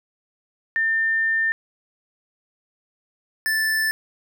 sine / square tone pair in turn, 1800 / 1758.9 Hz, A6 / A6, +39 / -1 cents, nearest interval unison, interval 40 cents, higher first, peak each -18 / -20 dBFS, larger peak first, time 0.76-1.52 / 3.46-3.91 s, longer first, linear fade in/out 0 ms, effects none

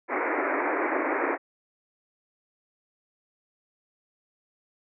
pink band-pass noise, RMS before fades -27 dBFS, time 0.08-1.38 s, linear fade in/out 50 ms, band 270 to 2300 Hz, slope 96 dB/octave, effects none

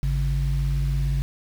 sine tone pair together, 52 / 138.59 Hz, G#1 / C#3, +3 / 0 cents, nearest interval octave + perfect fourth, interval 1697 cents, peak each -21 / -23 dBFS, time 0.03-1.22 s, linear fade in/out 0 ms, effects tanh soft clip ceiling -15 dBFS + 7-bit

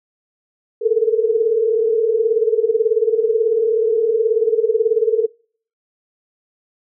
sine tone cluster, 430.6 / 448.6 / 467.1 Hz, A4 / A4 / A#4, -37 / +34 / +3 cents, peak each -18 dBFS, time 0.81-5.27 s, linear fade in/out 20 ms, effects noise-tail reverb RT60 0.5 s tail -26 dB re dry

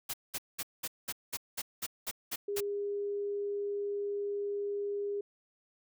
white noise bursts, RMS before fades -36 dBFS, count 11, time 0.09-2.607 s, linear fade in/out 10 ms, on 47 ms, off 200 ms
sine tone, 406 Hz, G#4, 39 cents flat, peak -32 dBFS, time 2.48-5.21 s, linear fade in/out 5 ms
effects none

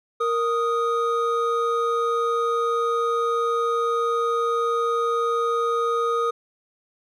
triangle tone pair together, 466.2 / 1244.6 Hz, A#4 / D#6, 0 / 0 cents, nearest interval octave + perfect fourth, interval 1700 cents, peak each -21 dBFS, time 0.2-6.31 s, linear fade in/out 10 ms, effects none

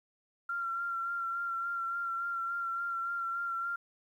sine tone with vibrato, 1374 Hz, F6, 29 cents flat, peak -32 dBFS, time 0.49-3.76 s, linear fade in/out 5 ms, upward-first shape sine, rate 3.5 Hz, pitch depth 24 cents each way, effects 11-bit

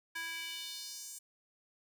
square tone with high-pass filter sweep, 329.6 Hz, E4, in tune, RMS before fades -43 dBFS, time 0.15-1.19 s, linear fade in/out 10 ms, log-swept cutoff 1600 to 7900 Hz, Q 2.3, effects none

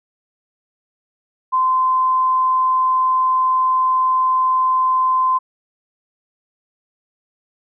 sine tone, 1033 Hz, C6, 22 cents flat, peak -13 dBFS, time 1.52-5.39 s, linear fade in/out 20 ms, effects none

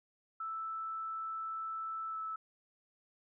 sine tone with pitch glide, 1318.5 to 1308.6 Hz, E6 to E6, 0 to -13 cents, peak -37 dBFS, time 0.4-2.36 s, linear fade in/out 5 ms, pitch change -13 cents, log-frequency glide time 2.09-2.17 s, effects none

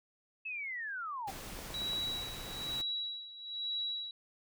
sine linear sweep, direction down, 2637 to 748 Hz, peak -37 dBFS, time 0.45-1.31 s, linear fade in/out 10 ms
pink noise, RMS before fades -45 dBFS, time 1.27-2.82 s, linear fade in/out 10 ms
click train, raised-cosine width 1 ms, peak -31 dBFS, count 4, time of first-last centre 1.59-1.932 s, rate 8.76 Hz
sine tone with tremolo, 3896 Hz, B7, 24 cents flat, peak -33 dBFS, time 1.74-4.11 s, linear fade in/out 2 ms, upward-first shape sine, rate 1.1 Hz, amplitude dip 80%
effects none

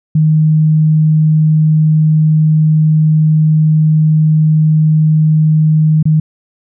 sine tone with dropouts, 155.56 Hz, D#3, in tune, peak -6 dBFS, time 0.15-6.2 s, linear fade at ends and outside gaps 5 ms, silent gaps 6.028-6.054 s, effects none

